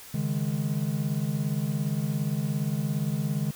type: chord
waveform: triangle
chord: C# suspended second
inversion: none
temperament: just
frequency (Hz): 138.59 / 155.92 / 207.9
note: C#3 / D#3 / G#3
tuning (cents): 0 / +4 / +2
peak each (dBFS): -28 / -27 / -29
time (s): 0.14-3.51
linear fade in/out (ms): 5
effects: white hiss -46 dBFS RMS until 3.55 s